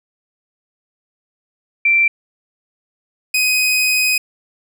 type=tone pair in turn; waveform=sine / sawtooth; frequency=2349 / 2508 Hz; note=D7 / D#7; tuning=0 / +13 cents; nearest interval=minor second; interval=113 cents; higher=second; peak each=-10 dBFS; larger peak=neither; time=1.85-2.08 / 3.34-4.18 s; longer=second; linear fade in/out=5 ms; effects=none